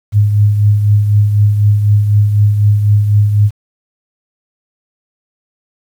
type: tone with tremolo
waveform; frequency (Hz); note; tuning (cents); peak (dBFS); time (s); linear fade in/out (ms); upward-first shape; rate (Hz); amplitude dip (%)
sine; 103.9; G#2; +1; -4; 0.12-3.51; 50; triangle; 4; 55
effects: 7-bit